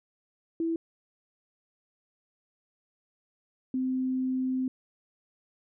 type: tone pair in turn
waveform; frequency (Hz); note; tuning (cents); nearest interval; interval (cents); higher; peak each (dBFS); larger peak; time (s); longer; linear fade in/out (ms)
sine; 329.6 / 258.5; E4 / C4; 0 / -21; major third; 421; first; -26; neither; 0.6-0.76 / 3.74-4.68; second; 2
effects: none